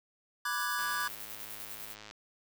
square chord, G# half-diminished seventh, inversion first, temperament equal, 987.8 / 1174.7 / 1480 / 1661.2 Hz, B5 / D6 / F#6 / G#6, 0 / 0 / 0 / 0 cents, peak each -41 / -37 / -39 / -36 dBFS, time 0.45-1.08 s, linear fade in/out 5 ms
violet noise with tremolo, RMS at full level -43 dBFS, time 0.5-1.96 s, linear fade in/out 50 ms, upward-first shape square, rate 10 Hz, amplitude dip 40%
click train, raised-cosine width 0.2 ms, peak -30 dBFS, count 141, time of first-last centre 0.79-2.111 s, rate 106 Hz
effects none

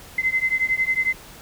sine beating tone pair, 2053 / 2064 Hz, C7 / C7, -33 / -24 cents, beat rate 11 Hz, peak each -22 dBFS, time 0.18-1.13 s, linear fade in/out 5 ms, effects pink hiss -43 dBFS RMS until 1.41 s

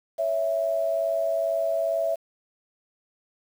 sine tone pair together, 557 / 659.3 Hz, C#5 / E5, +8 / 0 cents, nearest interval minor third, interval 292 cents, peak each -29 / -23 dBFS, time 0.18-2.16 s, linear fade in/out 20 ms, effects 8-bit

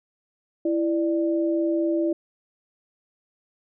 sine tone pair together, 332.3 / 592.1 Hz, E4 / D5, +14 / +14 cents, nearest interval minor seventh, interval 1000 cents, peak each -21 / -27 dBFS, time 0.65-2.13 s, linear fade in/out 5 ms, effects none

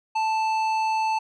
sine tone with tanh clipping, 880 Hz, A5, in tune, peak -23 dBFS, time 0.15-1.19 s, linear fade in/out 10 ms, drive 12 dB, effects none

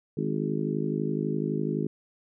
harmonic tone with a mistuned harmonic, 51.91 Hz, G#1, in tune, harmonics 3 / 4 / 5 / 6 / 7 / 8, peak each -31 / -32 / -33 / -34 / -34 / -35 dBFS, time 0.17-1.87 s, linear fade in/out 5 ms, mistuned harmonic 8, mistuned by +20 cents, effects none

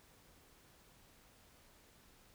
silence, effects pink hiss -65 dBFS RMS until 2.34 s

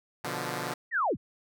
5% pulse chord, B diminished, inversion none, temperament equal, 123.47 / 146.83 / 174.61 Hz, B2 / D3 / F3, 0 / 0 / 0 cents, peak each -25 dBFS, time 0.24-0.74 s, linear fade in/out 5 ms
sine linear sweep, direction down, 1959 to 38.89 Hz, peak -24 dBFS, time 0.91-1.17 s, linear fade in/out 50 ms
effects none

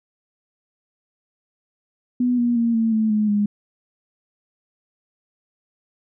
sine tone with pitch steps, 246.9 / 239.6 / 232.5 / 225.6 / 218.9 / 212.5 / 206.2 Hz, B3 / A#3 / A#3 / A3 / A3 / G#3 / G#3, 0 / +48 / -4 / +44 / -9 / +40 / -12 cents, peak -16 dBFS, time 2.2-3.46 s, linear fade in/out 5 ms, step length 180 ms, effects none

